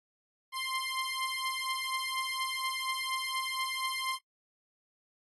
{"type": "beating tone pair", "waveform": "15% pulse", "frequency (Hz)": [1046.5, 1050.7], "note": ["C6", "C6"], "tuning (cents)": [0, 7], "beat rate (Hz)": 4.2, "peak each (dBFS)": -29, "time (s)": [0.52, 4.19], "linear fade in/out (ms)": 50, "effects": ["noise-tail reverb RT60 0.1 s tail -22 dB re dry", "AAC 32 kbps"]}